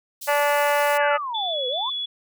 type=high-pass noise; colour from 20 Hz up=white; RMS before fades=-35 dBFS; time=0.21-0.98 s; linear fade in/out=10 ms; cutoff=3600 Hz; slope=24 dB/octave
type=harmonic tone; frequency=290 Hz; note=D4; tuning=22 cents flat; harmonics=2 / 3 / 4 / 5 / 6 / 7 / 8 / 9 / 10; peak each=-21 / -23 / -28 / -29 / -29 / -30 / -36 / -34 / -36 dBFS; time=0.27-1.18 s; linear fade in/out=20 ms
type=exponential two-way sweep; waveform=sine; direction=down then up; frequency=1770 to 484.8 to 1130 Hz; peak=-26 dBFS; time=0.99-1.9 s; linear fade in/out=10 ms; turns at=1.68 s
type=tone with vibrato; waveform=sine; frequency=3427 Hz; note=A7; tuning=46 cents flat; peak=-25 dBFS; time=1.34-2.06 s; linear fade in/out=10 ms; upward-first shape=square; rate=2.6 Hz; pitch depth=17 cents each way
effects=none